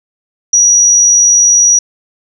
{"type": "tone", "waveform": "sine", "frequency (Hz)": 5800, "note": "F#8", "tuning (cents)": -35, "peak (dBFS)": -4, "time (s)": [0.53, 1.79], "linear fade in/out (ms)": 5, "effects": []}